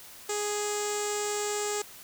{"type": "tone with low-pass filter", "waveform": "sawtooth", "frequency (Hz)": 415.3, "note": "G#4", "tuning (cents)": 0, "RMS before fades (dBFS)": -31, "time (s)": [0.29, 1.82], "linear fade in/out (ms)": 5, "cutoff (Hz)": 7500, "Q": 7.1, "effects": ["white hiss -48 dBFS RMS until 2.03 s"]}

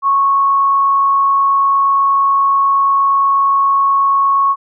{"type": "tone with frequency modulation", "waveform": "sine", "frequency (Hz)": 1103, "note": "C#6", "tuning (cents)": -9, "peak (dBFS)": -9, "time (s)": [0.02, 4.56], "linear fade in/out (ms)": 50, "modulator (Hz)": 59.2, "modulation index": 0.21, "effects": []}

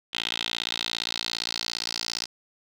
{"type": "tone with band-pass filter sweep", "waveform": "10% pulse", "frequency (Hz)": 57.4, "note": "A#1", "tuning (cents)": -26, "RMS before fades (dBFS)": -31, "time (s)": [0.13, 2.26], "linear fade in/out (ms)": 10, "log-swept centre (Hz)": [3300, 5000], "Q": 4.3, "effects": []}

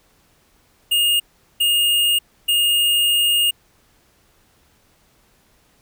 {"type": "tone bursts at uneven times", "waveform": "square", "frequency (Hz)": 2841, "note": "F7", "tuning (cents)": 29, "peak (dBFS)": -15, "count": 3, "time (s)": [[0.91, 1.2], [1.6, 2.19], [2.48, 3.51]], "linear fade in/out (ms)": 10, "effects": ["pink hiss -58 dBFS RMS until 5.81 s"]}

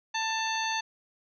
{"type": "harmonic tone", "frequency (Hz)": 888, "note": "A5", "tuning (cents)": 16, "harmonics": [1, 2, 3, 4, 5, 7], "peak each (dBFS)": [-31, -34, -36, -37, -38, -39], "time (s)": [0.14, 0.81], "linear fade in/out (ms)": 10, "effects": []}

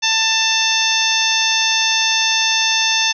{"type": "harmonic tone", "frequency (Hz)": 890, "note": "A5", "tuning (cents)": 20, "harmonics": [1, 2, 3, 4, 5, 6, 7], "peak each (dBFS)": [-24, -23, -20, -19, -26, -21, -22], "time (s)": [0.02, 3.13], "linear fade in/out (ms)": 20, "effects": []}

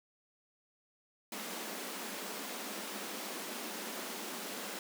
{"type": "high-pass noise", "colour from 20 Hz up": "pink", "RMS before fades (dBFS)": -42, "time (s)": [1.32, 4.79], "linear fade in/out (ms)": 2, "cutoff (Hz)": 190, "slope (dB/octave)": 96, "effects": []}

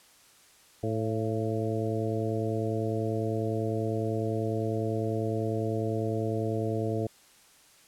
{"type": "harmonic tone with a mistuned harmonic", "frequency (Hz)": 110, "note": "A2", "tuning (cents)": 0, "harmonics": [1, 2, 3, 4, 5, 6], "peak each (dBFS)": [-31, -36, -34, -33, -37, -37], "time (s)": [0.83, 7.07], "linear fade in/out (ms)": 5, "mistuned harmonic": 6, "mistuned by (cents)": 42, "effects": ["white hiss -58 dBFS RMS until 7.87 s", "low-pass 11000 Hz 12 dB/octave"]}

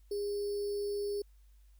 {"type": "tone with sample-and-hold", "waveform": "sine", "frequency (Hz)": 407.4, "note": "G#4", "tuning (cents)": -33, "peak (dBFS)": -32, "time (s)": [0.11, 1.22], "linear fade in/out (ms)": 5, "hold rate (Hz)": 4900, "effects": ["added 50 Hz sine -57 dBFS peak until 1.79 s", "white hiss -75 dBFS RMS until 1.79 s"]}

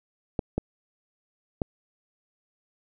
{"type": "clicks", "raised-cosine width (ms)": 2, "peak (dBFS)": -12, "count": 3, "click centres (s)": [0.392, 0.58, 1.618], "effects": []}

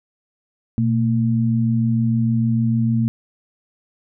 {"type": "tone pair together", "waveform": "sine", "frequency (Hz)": [120.1, 226.7], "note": ["B2", "A#3"], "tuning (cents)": [-48, -48], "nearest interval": "major seventh", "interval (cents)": 1100, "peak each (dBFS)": -18, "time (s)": [0.78, 3.08], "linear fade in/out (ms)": 0, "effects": []}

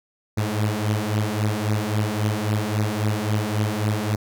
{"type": "beating tone pair", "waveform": "sawtooth", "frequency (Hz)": [104.4, 108.1], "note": ["G#2", "A2"], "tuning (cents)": [10, -30], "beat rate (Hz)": 3.7, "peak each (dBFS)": -20, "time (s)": [0.37, 4.16], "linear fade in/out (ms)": 10, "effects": []}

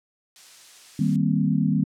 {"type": "noise", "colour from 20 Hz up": "blue", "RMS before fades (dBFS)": -42, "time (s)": [0.36, 1.16], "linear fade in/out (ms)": 0}
{"type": "chord", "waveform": "sine", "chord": "C minor seventh", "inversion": "first", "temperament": "equal", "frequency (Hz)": [155.56, 196, 233.1, 261.6], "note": ["Eb3", "G3", "Bb3", "C4"], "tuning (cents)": [0, 0, 0, 0], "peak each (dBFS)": [-23, -23, -26, -26], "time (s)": [0.99, 1.84], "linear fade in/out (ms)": 5}
{"effects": ["low-pass 7000 Hz 12 dB/octave"]}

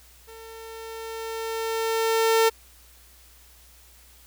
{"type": "tone with level ramp", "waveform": "sawtooth", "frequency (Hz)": 450, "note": "A4", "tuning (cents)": 39, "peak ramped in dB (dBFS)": [-39, -12], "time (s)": [0.27, 2.5], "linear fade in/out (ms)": 20, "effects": ["added 60 Hz sine -54 dBFS peak until 4.26 s", "white hiss -54 dBFS RMS until 4.26 s"]}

